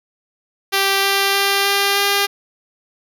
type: tone with pitch steps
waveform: 5% pulse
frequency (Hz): 392 / 394.3 / 396.6 / 398.9 / 401.2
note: G4 / G4 / G4 / G4 / G4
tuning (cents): 0 / +10 / +20 / +30 / +40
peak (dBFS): -3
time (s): 0.72-2.27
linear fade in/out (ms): 20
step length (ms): 310
effects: none